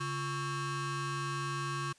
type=ring-modulated tone; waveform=35% pulse; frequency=486.7 Hz; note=B4; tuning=25 cents flat; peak=-29 dBFS; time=0-1.93 s; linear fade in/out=10 ms; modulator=626 Hz; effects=white hiss -64 dBFS RMS until 1.98 s + resampled to 22050 Hz